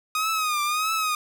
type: tone with vibrato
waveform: sawtooth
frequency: 1244.5 Hz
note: D#6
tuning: in tune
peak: -19 dBFS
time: 0.15-1.15 s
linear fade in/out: 2 ms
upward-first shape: triangle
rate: 1.6 Hz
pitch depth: 100 cents each way
effects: none